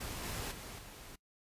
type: noise with level steps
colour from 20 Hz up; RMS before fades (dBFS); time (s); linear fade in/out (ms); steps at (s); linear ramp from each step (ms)
pink; -42 / -40 / -47 / -51; 0-1.16; 10; 0.23 / 0.51 / 0.78; 10
effects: noise-tail reverb RT60 0.1 s tail -22 dB re dry + resampled to 32000 Hz